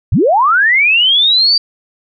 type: linear sweep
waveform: sine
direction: up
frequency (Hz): 60.8 to 4699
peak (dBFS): -7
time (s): 0.12-1.58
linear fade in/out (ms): 5
effects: none